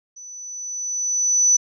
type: tone with level ramp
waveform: sine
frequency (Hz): 5980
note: F#8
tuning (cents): +17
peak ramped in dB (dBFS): -37 to -11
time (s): 0.16-1.57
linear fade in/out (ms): 10
effects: none